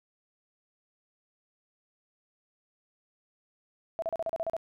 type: tone bursts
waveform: sine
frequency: 659.3 Hz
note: E5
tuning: in tune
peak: -28 dBFS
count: 9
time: 3.99-4.566 s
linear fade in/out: 0 ms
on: 32 ms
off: 36 ms
effects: none